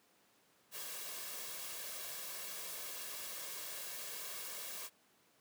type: noise with comb filter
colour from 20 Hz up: white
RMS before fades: -45 dBFS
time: 0.71-4.9 s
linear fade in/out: 50 ms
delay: 1.8 ms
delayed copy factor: +0.55
effects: pink hiss -70 dBFS RMS until 5.4 s + high-pass 200 Hz 12 dB/octave